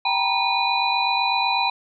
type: tone cluster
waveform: sine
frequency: 782 / 923 / 971 / 2456 / 3980 Hz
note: G5 / A#5 / B5 / D#7 / B7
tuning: -4 / -17 / -30 / -23 / +13 cents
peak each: -25 dBFS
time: 0.05-1.7 s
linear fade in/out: 5 ms
effects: none